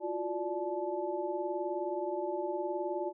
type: tone cluster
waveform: sine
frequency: 342.5 / 361.7 / 587 / 866 Hz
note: F4 / F#4 / D5 / A5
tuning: -34 / -39 / -1 / -28 cents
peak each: -39 / -36 / -37 / -39 dBFS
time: 0-3.13 s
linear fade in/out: 50 ms
effects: none

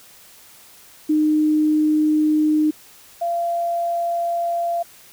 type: tone pair in turn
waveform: sine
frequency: 306.2 / 685.7 Hz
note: D#4 / F5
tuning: -28 / -32 cents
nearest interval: octave + major second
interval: 1396 cents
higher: second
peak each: -14 / -19 dBFS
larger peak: first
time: 1.09-2.71 / 3.21-4.83 s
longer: neither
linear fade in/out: 10 ms
effects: white hiss -47 dBFS RMS until 5.12 s

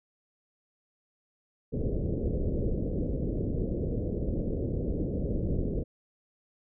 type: low-pass noise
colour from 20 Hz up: pink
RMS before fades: -30 dBFS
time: 1.72-5.84 s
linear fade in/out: 20 ms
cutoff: 530 Hz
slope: 48 dB/octave
effects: none

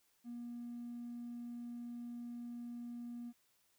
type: tone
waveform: triangle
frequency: 238.9 Hz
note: A#3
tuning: 43 cents sharp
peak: -40 dBFS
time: 0.24-3.33 s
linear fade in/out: 50 ms
effects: tanh soft clip ceiling -40 dBFS + white hiss -75 dBFS RMS until 3.78 s

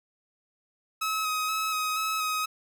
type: tone with vibrato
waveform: sawtooth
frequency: 1275 Hz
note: D#6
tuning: 42 cents sharp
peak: -23 dBFS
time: 1.01-2.46 s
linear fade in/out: 10 ms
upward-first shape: square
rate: 2.1 Hz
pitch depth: 18 cents each way
effects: none

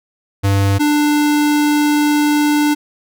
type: tone pair in turn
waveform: square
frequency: 98.8 / 296.1 Hz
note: G2 / D4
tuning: +14 / +14 cents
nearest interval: octave + perfect fifth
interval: 1900 cents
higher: second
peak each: -12 dBFS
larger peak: neither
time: 0.43-0.79 / 0.79-2.75 s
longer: second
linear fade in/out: 20 ms
effects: none

